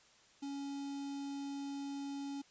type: tone with notch filter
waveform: square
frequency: 279.4 Hz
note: C#4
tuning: 14 cents sharp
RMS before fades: -42 dBFS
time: 0.42-2.42 s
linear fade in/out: 10 ms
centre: 1700 Hz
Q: 0.7
effects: white hiss -65 dBFS RMS until 2.5 s + resampled to 16000 Hz